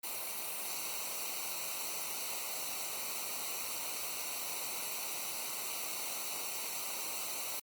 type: noise with comb filter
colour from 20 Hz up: white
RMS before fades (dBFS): -39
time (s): 0.03-7.6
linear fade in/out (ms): 10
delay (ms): 0.59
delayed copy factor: -0.8
effects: Opus 32 kbps